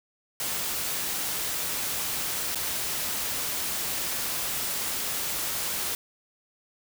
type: noise with dropouts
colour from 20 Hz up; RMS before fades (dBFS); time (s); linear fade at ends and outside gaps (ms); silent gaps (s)
white; -30; 0.4-5.95; 1; 2.548-2.556
effects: none